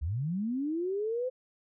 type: linear sweep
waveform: sine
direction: up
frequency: 64.9 to 519 Hz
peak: -29 dBFS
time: 0.01-1.3 s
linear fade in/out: 20 ms
effects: none